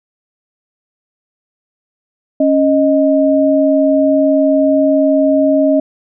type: tone pair together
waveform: sine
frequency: 276.2 / 622.3 Hz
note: C#4 / D#5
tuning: -6 / 0 cents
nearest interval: octave + major second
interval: 1406 cents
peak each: -11 dBFS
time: 2.4-5.8 s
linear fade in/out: 5 ms
effects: none